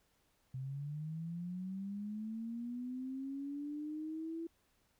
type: linear sweep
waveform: sine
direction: up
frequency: 128.2 to 333.7 Hz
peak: -39 dBFS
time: 0.54-4.47 s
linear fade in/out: 5 ms
effects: pink hiss -75 dBFS RMS until 4.99 s